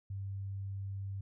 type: tone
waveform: sine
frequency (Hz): 98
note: G2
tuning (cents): 0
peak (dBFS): -37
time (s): 0.1-1.21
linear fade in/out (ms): 5
effects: none